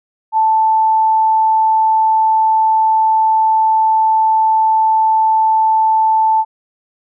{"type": "tone", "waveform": "sine", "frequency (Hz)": 880, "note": "A5", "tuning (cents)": 0, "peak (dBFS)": -9, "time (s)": [0.32, 6.45], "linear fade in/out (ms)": 50, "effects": []}